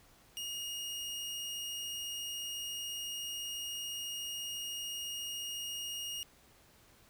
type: tone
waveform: sawtooth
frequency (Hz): 2859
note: F7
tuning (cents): +40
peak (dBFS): -35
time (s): 0.37-6.23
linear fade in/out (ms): 0
effects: pink hiss -63 dBFS RMS until 7.09 s